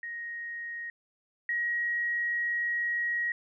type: tone pair in turn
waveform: sine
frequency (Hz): 1874 / 1896.9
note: A#6 / A#6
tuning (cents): +9 / +30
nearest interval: unison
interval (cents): 21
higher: second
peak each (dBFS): -35 / -27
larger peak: second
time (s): 0.03-0.9 / 1.49-3.32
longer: second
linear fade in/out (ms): 2
effects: none